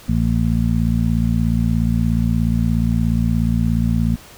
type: harmonic tone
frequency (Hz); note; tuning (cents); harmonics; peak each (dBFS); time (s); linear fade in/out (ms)
56.9; A#1; -41; 1 / 2 / 3 / 4; -20 / -20 / -20 / -20; 0.08-4.16; 10
effects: pink hiss -42 dBFS RMS until 4.37 s